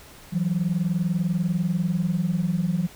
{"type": "tone pair together", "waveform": "sine", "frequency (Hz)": [164.8, 184.98], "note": ["E3", "F#3"], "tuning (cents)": [0, 0], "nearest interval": "major second", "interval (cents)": 200, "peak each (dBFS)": [-23, -23], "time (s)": [0.32, 2.88], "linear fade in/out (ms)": 20, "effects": ["tanh soft clip ceiling -15 dBFS", "pink hiss -47 dBFS RMS until 2.95 s"]}